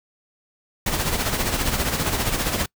pink noise with tremolo, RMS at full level -21 dBFS, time 0.86-2.66 s, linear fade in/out 5 ms, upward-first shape sine, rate 15 Hz, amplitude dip 55%, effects noise-tail reverb RT60 0.1 s tail -25 dB re dry

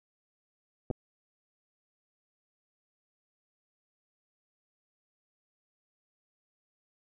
clicks, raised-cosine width 2 ms, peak -20 dBFS, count 2, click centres 0.903 / 0.911 s, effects none

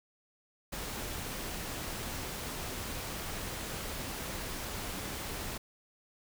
pink noise, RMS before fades -39 dBFS, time 0.72-5.58 s, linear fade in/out 10 ms, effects none

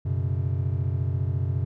triangle chord, F# suspended fourth, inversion none, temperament equal with one note detuned, 92.5 / 123.47 / 137.95 Hz, F#2 / B2 / C#3, 0 / 0 / -8 cents, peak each -24 / -26 / -28 dBFS, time 0.05-1.65 s, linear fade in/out 10 ms, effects none

